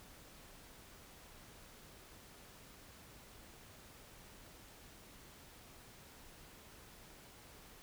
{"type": "silence", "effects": ["pink hiss -58 dBFS RMS until 7.82 s"]}